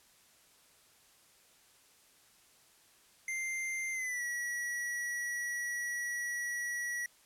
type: tone with pitch glide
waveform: square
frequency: 2093 to 1930.4 Hz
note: C7 to B6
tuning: 0 to -40 cents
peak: -35 dBFS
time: 3.28-7.06 s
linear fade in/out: 2 ms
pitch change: -140 cents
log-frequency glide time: 3.92-4.23 s
effects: white hiss -64 dBFS RMS until 7.25 s + low-pass 12000 Hz 12 dB/octave

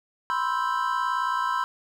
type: chord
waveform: triangle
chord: C major seventh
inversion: third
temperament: equal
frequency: 987.8 / 1046.5 / 1318.5 / 1568 Hz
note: B5 / C6 / E6 / G6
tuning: 0 / 0 / 0 / 0 cents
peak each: -26 / -26 / -28 / -31 dBFS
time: 0.3-1.64 s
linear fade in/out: 0 ms
effects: none

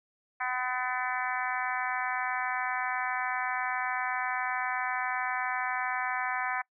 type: harmonic tone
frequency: 252.3 Hz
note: B3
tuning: 37 cents sharp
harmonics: 3 / 4 / 5 / 6 / 7 / 8 / 9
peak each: -35 / -36 / -38 / -37 / -36 / -39 / -40 dBFS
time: 0.4-6.62 s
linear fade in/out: 10 ms
effects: noise-tail reverb RT60 0.1 s tail -23 dB re dry

